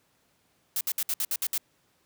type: noise bursts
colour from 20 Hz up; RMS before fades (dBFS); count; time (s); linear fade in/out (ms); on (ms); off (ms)
blue; -28; 8; 0.76-1.579; 2; 49; 61
effects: pink hiss -68 dBFS RMS until 2.05 s + high-pass 100 Hz 12 dB/octave